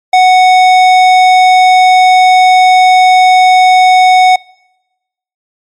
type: tone with tanh clipping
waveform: sine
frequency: 740 Hz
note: F#5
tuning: in tune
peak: -4 dBFS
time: 0.13-4.36 s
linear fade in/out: 5 ms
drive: 15 dB
effects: noise-tail reverb RT60 1.0 s tail -26 dB re dry + MP3 96 kbps